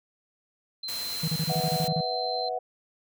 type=tone; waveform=sine; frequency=4102 Hz; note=C8; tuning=35 cents flat; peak=-32 dBFS; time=0.83-2.49 s; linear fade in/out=5 ms
type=noise; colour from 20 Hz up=white; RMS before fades=-37 dBFS; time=0.88-1.88 s; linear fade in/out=5 ms
type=tone bursts; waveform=triangle; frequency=160.3 Hz; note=E3; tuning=48 cents flat; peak=-23 dBFS; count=10; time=1.23-2.009 s; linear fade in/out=5 ms; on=50 ms; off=31 ms
type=chord; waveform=sine; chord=B suspended fourth; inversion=none; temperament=equal with one note detuned; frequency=493.9 / 649.8 / 740 Hz; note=B4 / E5 / F#5; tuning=0 / -25 / 0 cents; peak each=-33 / -34 / -30 dBFS; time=1.49-2.59 s; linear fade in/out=10 ms
effects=none